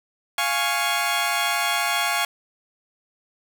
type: chord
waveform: 15% pulse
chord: Db major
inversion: first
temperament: equal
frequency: 698.5 / 830.6 / 1108.7 Hz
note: F5 / Ab5 / Db6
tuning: 0 / 0 / 0 cents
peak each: -19 dBFS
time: 0.38-2.25 s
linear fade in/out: 2 ms
effects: none